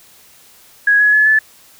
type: tone with pitch steps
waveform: sine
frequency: 1661.2 / 1686.3 / 1711.9 / 1737.8 Hz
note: G#6 / G#6 / A6 / A6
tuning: 0 / +26 / -48 / -22 cents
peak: -8 dBFS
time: 0.87-1.39 s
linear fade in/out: 5 ms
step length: 130 ms
effects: white hiss -46 dBFS RMS until 1.79 s